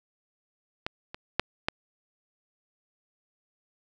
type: clicks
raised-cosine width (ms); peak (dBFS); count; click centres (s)
0.3; -14 / -22 / -6 / -9; 4; 0.865 / 1.145 / 1.396 / 1.685
effects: none